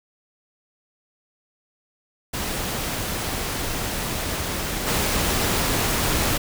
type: noise with level steps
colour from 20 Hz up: pink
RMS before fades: -27 / -22 dBFS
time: 2.33-6.38 s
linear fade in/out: 10 ms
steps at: 4.86 s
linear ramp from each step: 20 ms
effects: none